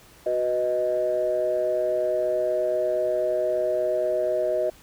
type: chord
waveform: sine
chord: B major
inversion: second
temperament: equal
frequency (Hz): 370 / 493.9 / 622.3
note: F#4 / B4 / D#5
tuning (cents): 0 / 0 / 0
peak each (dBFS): -28 / -28 / -22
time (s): 0.26-4.7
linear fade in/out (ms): 5
effects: tanh soft clip ceiling -14 dBFS + pink hiss -52 dBFS RMS until 4.82 s